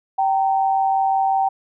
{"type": "tone pair together", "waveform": "sine", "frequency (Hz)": [775.5, 921], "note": ["G5", "A#5"], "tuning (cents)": [-19, -21], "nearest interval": "minor third", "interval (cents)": 298, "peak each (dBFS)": [-16, -24], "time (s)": [0.18, 1.49], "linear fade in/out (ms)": 10, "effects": []}